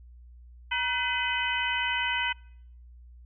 harmonic tone with a mistuned harmonic, 505 Hz, B4, 39 cents sharp, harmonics 2 / 3 / 4 / 5 / 6, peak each -32 / -32 / -32 / -32 / -32 dBFS, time 0.71-2.33 s, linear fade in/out 10 ms, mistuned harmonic 2, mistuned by -100 cents, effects noise-tail reverb RT60 0.7 s tail -25 dB re dry + added 60 Hz sine -47 dBFS peak until 3.25 s

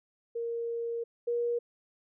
sine tone pair in turn, 466.2 / 475.2 Hz, A#4 / A#4, 0 / +33 cents, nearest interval unison, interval 33 cents, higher second, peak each -31 / -27 dBFS, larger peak second, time 0.35-1.04 / 1.27-1.59 s, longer first, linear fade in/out 10 ms, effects none

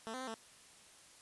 10% pulse tone with pitch steps, 223.6 / 257 / 260.7 / 223.8 Hz, A3 / C4 / C4 / A3, +28 / -31 / -6 / +30 cents, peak -33 dBFS, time 0.07-0.342 s, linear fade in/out 0 ms, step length 68 ms, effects white hiss -60 dBFS RMS until 1.21 s + resampled to 24000 Hz

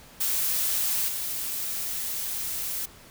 blue noise with level steps, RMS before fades -26 / -31 dBFS, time 0.2-2.86 s, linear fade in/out 10 ms, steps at 1.08 s, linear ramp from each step 5 ms, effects pink hiss -50 dBFS RMS until 3.1 s

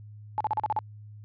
sine tone bursts, 858 Hz, A5, 44 cents flat, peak -23 dBFS, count 7, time 0.38-0.789 s, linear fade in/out 0 ms, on 25 ms, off 39 ms, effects added 105 Hz sine -43 dBFS peak until 1.24 s + resampled to 11025 Hz

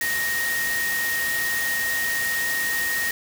sine tone in noise, 1864.7 Hz, A#6, in tune, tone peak -23 dBFS, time 0.01-3.11 s, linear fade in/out 2 ms, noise white, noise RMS -29 dBFS, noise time 0.01-3.11 s, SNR +3 dB, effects none

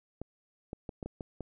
clicks, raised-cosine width 2 ms, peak -25 dBFS, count 7, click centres 0.216 / 0.731 / 0.892 / 1.028 / 1.06 / 1.208 / 1.407 s, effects none

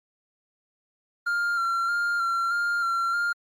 triangle tone with vibrato, 1385 Hz, F6, 15 cents flat, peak -21 dBFS, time 1.26-3.33 s, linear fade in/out 10 ms, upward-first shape square, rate 1.6 Hz, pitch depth 23 cents each way, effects Opus 32 kbps

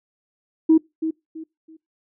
sine tone with echo, 319.8 Hz, D#4, 48 cents sharp, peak -9 dBFS, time 0.69-0.78 s, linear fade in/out 10 ms, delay 330 ms, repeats 3, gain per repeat -11 dB, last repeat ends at 1.77 s, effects noise-tail reverb RT60 0.2 s tail -23 dB re dry + tanh soft clip ceiling -6 dBFS

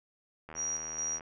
click train, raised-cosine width 0.5 ms, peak -30 dBFS, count 58, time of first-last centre 0.49-1.208 s, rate 79.4 Hz
sine tone with tremolo, 5740 Hz, F8, 47 cents sharp, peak -31 dBFS, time 0.55-1.2 s, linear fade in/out 50 ms, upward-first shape square, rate 2.3 Hz, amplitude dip 50%
effects none

